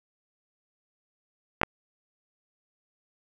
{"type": "clicks", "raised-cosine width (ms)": 0.5, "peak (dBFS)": -5, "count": 2, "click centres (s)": [1.615, 1.633], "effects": ["7-bit"]}